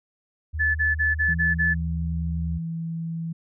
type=tone with pitch glide; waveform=sine; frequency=77.78 to 76.49 Hz; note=D#2 to D#2; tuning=0 to -29 cents; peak=-26 dBFS; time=0.53-2.59 s; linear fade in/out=20 ms; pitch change=-29 cents; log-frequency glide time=1.32-2.21 s
type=tone bursts; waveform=sine; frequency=1734 Hz; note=A6; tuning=26 cents flat; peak=-19 dBFS; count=6; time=0.59-1.745 s; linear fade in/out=20 ms; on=160 ms; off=39 ms
type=tone; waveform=sine; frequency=164.81 Hz; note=E3; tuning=in tune; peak=-27 dBFS; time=1.28-3.33 s; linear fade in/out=10 ms
effects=none